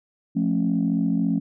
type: chord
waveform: sine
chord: F augmented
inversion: none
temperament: just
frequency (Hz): 174.61 / 218.3 / 272.8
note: F3 / A3 / C#4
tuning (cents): 0 / -13 / -28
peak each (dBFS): -23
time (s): 0.35-1.4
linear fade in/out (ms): 20
effects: tanh soft clip ceiling -12 dBFS